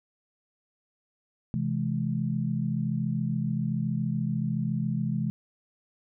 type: chord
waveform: sine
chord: C augmented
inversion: none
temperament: equal with one note detuned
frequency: 130.81 / 164.81 / 212 Hz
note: C3 / E3 / G#3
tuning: 0 / 0 / +36 cents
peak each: -30 dBFS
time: 1.54-5.3 s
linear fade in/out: 0 ms
effects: none